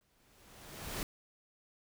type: noise with exponential growth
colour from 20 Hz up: pink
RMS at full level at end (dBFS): -37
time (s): 0.01-1.03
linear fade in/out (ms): 1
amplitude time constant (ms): 220
effects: none